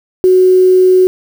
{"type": "tone with quantisation", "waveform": "sine", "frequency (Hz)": 370, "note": "F#4", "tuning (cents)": 0, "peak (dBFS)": -4, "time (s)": [0.24, 1.07], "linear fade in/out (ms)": 0, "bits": 5, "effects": []}